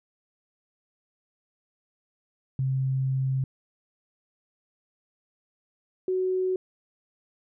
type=tone pair in turn; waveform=sine; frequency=132.6 / 371.8 Hz; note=C3 / F#4; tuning=+23 / +8 cents; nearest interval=octave + tritone; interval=1785 cents; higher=second; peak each=-23 dBFS; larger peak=neither; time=2.59-3.44 / 6.08-6.56 s; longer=first; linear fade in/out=2 ms; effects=none